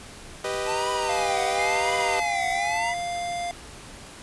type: chord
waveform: sawtooth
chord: G augmented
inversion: none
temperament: equal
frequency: 392 / 493.9 / 622.3 Hz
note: G4 / B4 / D#5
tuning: 0 / 0 / 0 cents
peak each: -27 dBFS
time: 0.44-2.2 s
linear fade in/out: 5 ms
type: tone with vibrato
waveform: square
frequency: 859 Hz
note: A5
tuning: 42 cents flat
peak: -28 dBFS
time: 0.65-2.94 s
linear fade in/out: 50 ms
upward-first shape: triangle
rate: 0.96 Hz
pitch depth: 260 cents each way
type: tone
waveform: square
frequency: 698 Hz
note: F5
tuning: 1 cent flat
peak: -28 dBFS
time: 1.09-3.51 s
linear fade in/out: 0 ms
type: tone with pitch glide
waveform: triangle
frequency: 2093 to 2008 Hz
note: C7 to B6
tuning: 0 to +28 cents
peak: -27 dBFS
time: 1.59-2.94 s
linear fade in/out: 2 ms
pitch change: -72 cents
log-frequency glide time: 1.77-2.62 s
effects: pink hiss -43 dBFS RMS until 4.22 s + resampled to 24000 Hz